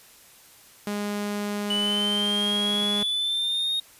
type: tone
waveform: sawtooth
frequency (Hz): 205.9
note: G#3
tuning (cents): -15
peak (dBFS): -23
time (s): 0.87-3.03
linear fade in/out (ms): 2
type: linear sweep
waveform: triangle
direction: up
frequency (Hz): 2960 to 3729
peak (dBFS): -22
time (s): 1.7-3.8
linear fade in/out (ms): 5
effects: white hiss -52 dBFS RMS until 3.99 s + resampled to 32000 Hz

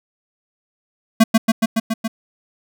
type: tone with echo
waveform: square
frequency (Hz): 223.9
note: A3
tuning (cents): +30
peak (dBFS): -7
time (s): 1.2-1.24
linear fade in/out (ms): 10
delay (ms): 140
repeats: 6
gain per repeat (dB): -2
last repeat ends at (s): 2.08
effects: none

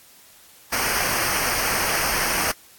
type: noise with comb filter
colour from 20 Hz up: pink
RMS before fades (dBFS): -23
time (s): 0.72-2.52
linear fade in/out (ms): 10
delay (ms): 0.27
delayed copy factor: -0.75
effects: white hiss -50 dBFS RMS until 2.78 s + AAC 64 kbps

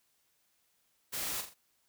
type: noise with echo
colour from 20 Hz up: white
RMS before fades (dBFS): -37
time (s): 1.12-1.42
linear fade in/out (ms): 20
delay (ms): 42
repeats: 3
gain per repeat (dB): -7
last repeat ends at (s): 1.546
effects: white hiss -74 dBFS RMS until 1.88 s

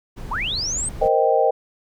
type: noise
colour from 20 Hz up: brown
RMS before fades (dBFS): -32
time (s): 0.16-1.09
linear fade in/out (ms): 20
type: linear sweep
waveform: sine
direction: up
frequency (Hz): 815 to 8540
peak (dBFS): -22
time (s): 0.31-0.89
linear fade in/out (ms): 5
type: chord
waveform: sine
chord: C minor seventh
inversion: third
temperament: equal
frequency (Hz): 466.2 / 523.3 / 622.3 / 784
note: Bb4 / C5 / Eb5 / G5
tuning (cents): 0 / 0 / 0 / 0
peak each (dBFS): -20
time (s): 1.01-1.51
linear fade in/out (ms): 10
effects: none

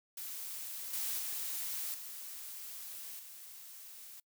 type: noise with level steps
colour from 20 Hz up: blue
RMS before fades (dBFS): -43 / -37 / -39 / -46 / -51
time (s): 0.17-4.2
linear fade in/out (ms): 5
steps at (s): 0.93 / 1.19 / 1.94 / 3.19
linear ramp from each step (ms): 5
effects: noise-tail reverb RT60 0.1 s tail -24 dB re dry

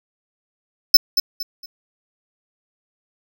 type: tone with echo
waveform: square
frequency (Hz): 5274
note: E8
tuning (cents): 0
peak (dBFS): -4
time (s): 0.94-0.97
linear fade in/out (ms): 5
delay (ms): 230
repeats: 3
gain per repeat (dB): -10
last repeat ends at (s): 1.66
effects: none

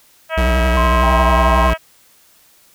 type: harmonic tone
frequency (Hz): 321.9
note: E4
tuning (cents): -41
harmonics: 2 / 3 / 4 / 5 / 6 / 7 / 8 / 9 / 10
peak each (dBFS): -20 / -28 / -26 / -26 / -30 / -31 / -30 / -35 / -36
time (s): 0.29-1.78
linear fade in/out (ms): 50
type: tone with vibrato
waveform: square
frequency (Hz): 62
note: B1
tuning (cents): +7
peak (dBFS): -14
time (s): 0.37-1.74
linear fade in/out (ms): 10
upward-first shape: triangle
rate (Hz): 11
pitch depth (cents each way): 130
type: tone with pitch glide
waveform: sine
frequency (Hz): 1046.5 to 1057.4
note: C6 to C6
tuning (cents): 0 to +18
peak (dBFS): -16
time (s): 0.77-1.7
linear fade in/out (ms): 0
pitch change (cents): +18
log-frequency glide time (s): 0.9-1.47
type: chord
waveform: sine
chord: E diminished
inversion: none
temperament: just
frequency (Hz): 659.3 / 791.1 / 949.3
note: E5 / G5 / Bb5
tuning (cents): 0 / +16 / +31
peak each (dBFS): -22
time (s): 1.02-1.68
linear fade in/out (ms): 20
effects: white hiss -51 dBFS RMS until 2.74 s

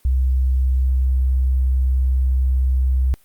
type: tone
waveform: sine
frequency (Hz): 64.6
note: C2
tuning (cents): -21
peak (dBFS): -14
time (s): 0.05-3.14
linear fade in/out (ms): 0
effects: white hiss -57 dBFS RMS until 3.24 s + Opus 32 kbps

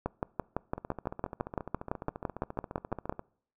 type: two click trains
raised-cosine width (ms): 1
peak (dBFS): -24 / -16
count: 36 / 19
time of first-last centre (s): 0.78-3.194 / 0.06-3.095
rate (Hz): 14.5 / 5.93
effects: noise-tail reverb RT60 0.6 s tail -24 dB re dry

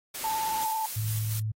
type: noise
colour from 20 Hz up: white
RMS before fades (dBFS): -36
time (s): 0.14-0.65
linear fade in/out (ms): 10
type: tone with vibrato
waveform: sine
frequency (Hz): 880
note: A5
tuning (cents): 0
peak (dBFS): -27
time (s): 0.24-0.86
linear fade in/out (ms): 2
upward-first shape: square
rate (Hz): 18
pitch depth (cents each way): 20
type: noise with tremolo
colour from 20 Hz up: blue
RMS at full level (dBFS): -35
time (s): 0.61-1.4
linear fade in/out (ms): 5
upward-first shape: square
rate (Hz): 4.3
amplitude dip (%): 30
type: tone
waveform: sine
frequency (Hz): 108.5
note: A2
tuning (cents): -24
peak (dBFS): -27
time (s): 0.96-1.52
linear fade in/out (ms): 10
effects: AAC 48 kbps

